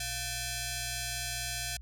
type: ring-modulated tone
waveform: 5% pulse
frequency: 825 Hz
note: G#5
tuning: 12 cents flat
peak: -19 dBFS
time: 0-1.77 s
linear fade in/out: 5 ms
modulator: 947 Hz
effects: added 60 Hz sine -43 dBFS peak until 1.81 s